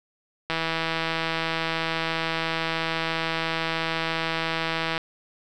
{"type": "click train", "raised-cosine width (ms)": 0.3, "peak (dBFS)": -10, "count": 731, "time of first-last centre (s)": [0.5, 4.979], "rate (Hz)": 163, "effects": []}